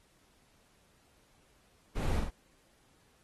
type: noise with echo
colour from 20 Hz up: brown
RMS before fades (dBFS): -32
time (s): 1.95-2.21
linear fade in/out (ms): 20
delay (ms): 46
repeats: 2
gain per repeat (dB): -3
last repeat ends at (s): 2.302
effects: pink hiss -68 dBFS RMS until 3.23 s + AAC 32 kbps

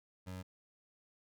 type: tone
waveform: 25% pulse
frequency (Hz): 92.5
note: F#2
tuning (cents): 0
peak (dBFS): -39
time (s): 0.26-0.43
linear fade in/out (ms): 20
effects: none

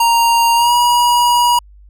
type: tone with pitch glide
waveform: square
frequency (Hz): 932.3 to 963.5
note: A#5 to B5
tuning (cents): 0 to -43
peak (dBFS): -10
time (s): 0-1.59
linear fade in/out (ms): 5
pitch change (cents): +57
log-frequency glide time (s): 0.55-0.73
effects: added 50 Hz sine -39 dBFS peak until 1.89 s

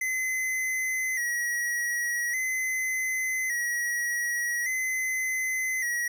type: tone with vibrato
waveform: square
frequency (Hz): 1975.5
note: B6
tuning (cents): 0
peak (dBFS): -27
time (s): 0.01-6.08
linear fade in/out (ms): 5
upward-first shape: square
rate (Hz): 0.43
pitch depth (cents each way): 57
effects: none

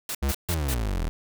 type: noise bursts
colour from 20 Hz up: white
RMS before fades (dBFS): -31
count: 4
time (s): 0.09-0.742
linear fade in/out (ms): 2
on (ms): 58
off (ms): 140
type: tone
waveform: square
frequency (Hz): 68.8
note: C#2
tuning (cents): -12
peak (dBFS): -23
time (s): 0.22-0.32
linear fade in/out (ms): 10
type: exponential sweep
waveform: 35% pulse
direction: down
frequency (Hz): 89.6 to 37.19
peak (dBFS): -23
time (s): 0.49-1.09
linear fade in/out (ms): 0
effects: none

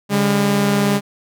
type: tone pair together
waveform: sawtooth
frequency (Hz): 141.71 / 202.1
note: C#3 / G#3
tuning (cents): +39 / -47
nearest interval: tritone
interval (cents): 614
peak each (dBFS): -17 / -11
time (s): 0.09-1.01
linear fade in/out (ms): 50
effects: none

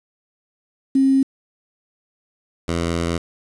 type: tone pair in turn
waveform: sine / 10% pulse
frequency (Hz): 268.9 / 84.51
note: C4 / E2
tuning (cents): +47 / +44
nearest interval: octave + minor sixth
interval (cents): 2003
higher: first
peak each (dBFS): -12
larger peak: neither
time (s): 0.95-1.23 / 2.68-3.18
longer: second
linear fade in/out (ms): 5
effects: resampled to 22050 Hz + 7-bit

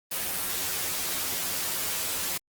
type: noise with comb filter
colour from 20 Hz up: white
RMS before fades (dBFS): -30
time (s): 0.11-2.38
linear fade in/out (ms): 10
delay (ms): 11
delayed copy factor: +1
effects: Opus 32 kbps

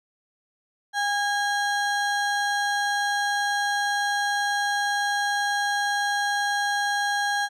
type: ring-modulated tone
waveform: square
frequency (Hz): 1225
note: D#6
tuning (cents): -27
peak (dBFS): -20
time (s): 0.93-7.49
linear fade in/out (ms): 50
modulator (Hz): 414
effects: low-pass 8000 Hz 12 dB/octave

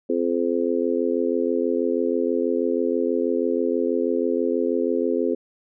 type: harmonic tone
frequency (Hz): 86.2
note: F2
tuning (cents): -22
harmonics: 3 / 4 / 5 / 6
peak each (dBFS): -25 / -25 / -24 / -27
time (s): 0.09-5.35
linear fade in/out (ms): 10
effects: none

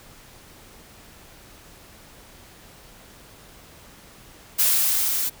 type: noise with level ramp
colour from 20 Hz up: blue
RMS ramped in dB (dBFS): -18 to -25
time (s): 4.58-5.3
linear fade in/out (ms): 20
effects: pink hiss -48 dBFS RMS until 5.4 s

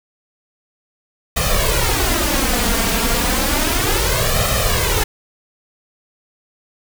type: noise with flanger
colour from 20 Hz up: pink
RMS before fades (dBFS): -17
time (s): 1.36-5.04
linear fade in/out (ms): 10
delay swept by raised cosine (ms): 1.6 to 4.4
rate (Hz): 0.32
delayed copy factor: +0.8
effects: none

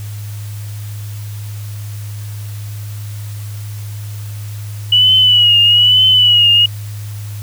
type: tone with vibrato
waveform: sine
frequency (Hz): 2937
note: F#7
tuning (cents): -13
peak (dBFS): -6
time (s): 4.92-6.66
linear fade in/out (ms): 5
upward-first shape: triangle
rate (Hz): 1.1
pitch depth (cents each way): 73
effects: added 104 Hz sine -23 dBFS peak until 7.42 s + white hiss -38 dBFS RMS until 7.42 s

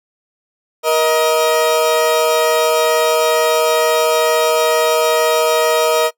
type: tone pair together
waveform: 30% pulse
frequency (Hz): 473.5 / 630.6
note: A#4 / D#5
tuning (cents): +27 / +23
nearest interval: perfect fourth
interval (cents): 496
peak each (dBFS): -12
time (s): 0.83-6.11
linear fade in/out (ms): 50
effects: noise-tail reverb RT60 0.1 s tail -22 dB re dry

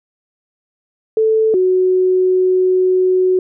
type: tone pair in turn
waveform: sine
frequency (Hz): 440 / 370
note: A4 / F#4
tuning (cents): 0 / 0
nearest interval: minor third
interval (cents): 300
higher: first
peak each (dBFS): -10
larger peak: neither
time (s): 1.17-1.54 / 1.54-3.39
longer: second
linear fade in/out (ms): 2
effects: none

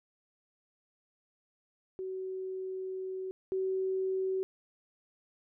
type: tone pair in turn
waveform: sine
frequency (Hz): 376.5 / 378.9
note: F#4 / F#4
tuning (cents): +30 / +41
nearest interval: unison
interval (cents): 11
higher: second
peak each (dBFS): -35 / -29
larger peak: second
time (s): 1.99-3.31 / 3.52-4.43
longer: first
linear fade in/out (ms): 0
effects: none

